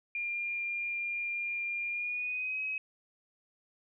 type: tone with pitch glide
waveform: sine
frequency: 2401 to 2544 Hz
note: D7 to D#7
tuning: +38 to +38 cents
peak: -32 dBFS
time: 0.15-2.78 s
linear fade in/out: 2 ms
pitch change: +100 cents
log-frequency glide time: 1.89-2.61 s
effects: none